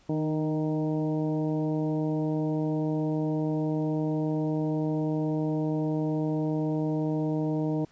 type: harmonic tone with a mistuned harmonic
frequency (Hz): 155.56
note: D#3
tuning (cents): 0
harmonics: 1 / 2 / 3 / 4 / 5 / 6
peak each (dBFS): -29 / -28 / -35 / -37 / -44 / -44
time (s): 0.09-7.85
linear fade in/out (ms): 5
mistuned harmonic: 2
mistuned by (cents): -20
effects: pink hiss -61 dBFS RMS until 7.91 s + resampled to 16000 Hz